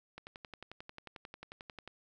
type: click train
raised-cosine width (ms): 0.3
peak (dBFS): -30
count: 20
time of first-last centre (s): 0.18-1.876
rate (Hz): 11.2
effects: none